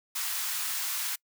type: high-pass noise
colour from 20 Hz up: white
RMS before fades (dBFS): -32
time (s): 0.15-1.16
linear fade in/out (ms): 10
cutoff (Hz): 930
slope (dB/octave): 24
effects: noise-tail reverb RT60 0.1 s tail -26 dB re dry